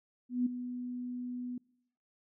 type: tone with ADSR envelope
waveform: sine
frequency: 247.2 Hz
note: B3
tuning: 2 cents sharp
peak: -25 dBFS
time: 0.29-1.58 s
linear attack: 170 ms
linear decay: 9 ms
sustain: -11 dB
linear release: 4 ms
effects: noise-tail reverb RT60 0.8 s tail -26 dB re dry